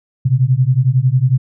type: beating tone pair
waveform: sine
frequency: 123.47 / 134.47 Hz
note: B2 / C3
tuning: 0 / +48 cents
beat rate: 11 Hz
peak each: -13 dBFS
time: 0.25-1.38 s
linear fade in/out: 10 ms
effects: none